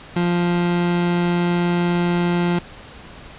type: tone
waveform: 30% pulse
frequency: 174.61 Hz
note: F3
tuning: in tune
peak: -14 dBFS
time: 0.16-2.59 s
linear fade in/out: 5 ms
effects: pink hiss -40 dBFS RMS until 3.38 s + resampled to 8000 Hz